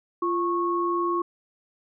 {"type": "tone pair together", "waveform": "sine", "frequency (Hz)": [346.2, 1099], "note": ["F4", "C#6"], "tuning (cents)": [-15, -15], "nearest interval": "octave + minor sixth", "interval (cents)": 2000, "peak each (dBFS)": -25, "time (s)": [0.22, 1.22], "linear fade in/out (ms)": 5, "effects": []}